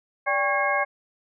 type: tone cluster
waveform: sine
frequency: 581 / 795 / 1101 / 1635 / 2152 Hz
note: D5 / G5 / C#6 / G#6 / C7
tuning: -19 / +24 / -12 / -28 / +48 cents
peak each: -27 dBFS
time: 0.26-0.85 s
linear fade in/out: 20 ms
effects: none